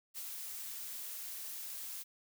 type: noise with ADSR envelope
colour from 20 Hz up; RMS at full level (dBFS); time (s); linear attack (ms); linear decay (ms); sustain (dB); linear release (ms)
blue; -42; 0.14-2.04; 39; 24; -2; 25
effects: none